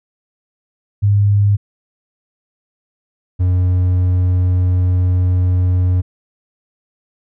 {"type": "tone pair in turn", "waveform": ["sine", "triangle"], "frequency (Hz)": [101.8, 90.69], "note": ["G#2", "F#2"], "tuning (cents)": [-34, -34], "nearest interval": "major second", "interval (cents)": 200, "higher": "first", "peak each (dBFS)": -9, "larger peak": "neither", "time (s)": [[1.02, 1.57], [3.39, 6.02]], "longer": "second", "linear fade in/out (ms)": 20, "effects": []}